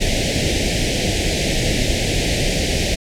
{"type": "band-stop noise", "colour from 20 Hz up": "pink", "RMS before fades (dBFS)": -18, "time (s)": [0, 2.96], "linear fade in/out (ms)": 20, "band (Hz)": [710, 1900], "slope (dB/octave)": 48, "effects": ["low-pass 7000 Hz 12 dB/octave"]}